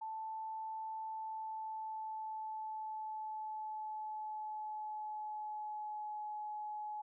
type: tone with pitch glide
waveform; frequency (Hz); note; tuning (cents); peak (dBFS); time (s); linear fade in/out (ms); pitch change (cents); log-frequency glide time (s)
sine; 880 to 846.6; A5 to G#5; 0 to +33; -40; 0.01-7.02; 10; -67; 1.06-6.2
effects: none